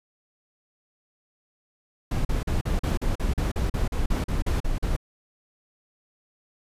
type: noise bursts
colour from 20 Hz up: brown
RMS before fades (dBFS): -24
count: 16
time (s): 2.11-4.965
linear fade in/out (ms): 5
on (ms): 140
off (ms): 41
effects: resampled to 32000 Hz